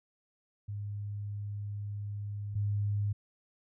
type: tone pair in turn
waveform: sine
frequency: 102.6 / 102.6 Hz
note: G#2 / G#2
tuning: -21 / -21 cents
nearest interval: unison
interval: 0 cents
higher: neither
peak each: -35 / -28 dBFS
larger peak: second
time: 0.68-2.55 / 2.55-3.13 s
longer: first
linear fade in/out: 10 ms
effects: none